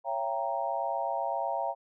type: chord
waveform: sine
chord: C# diminished seventh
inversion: none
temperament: equal with one note detuned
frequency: 554.4 / 676.2 / 784 / 932.3 Hz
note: C#5 / E5 / G5 / Bb5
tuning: 0 / +44 / 0 / 0 cents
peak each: -36 / -33 / -34 / -34 dBFS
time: 0.04-1.75 s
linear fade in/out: 50 ms
effects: none